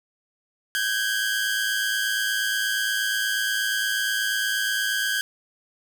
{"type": "tone pair together", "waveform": "sawtooth", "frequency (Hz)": [1538.6, 1647], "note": ["G6", "G#6"], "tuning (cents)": [-33, -15], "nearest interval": "minor second", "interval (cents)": 118, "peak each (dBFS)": -22, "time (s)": [0.75, 5.21], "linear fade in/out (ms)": 0, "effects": []}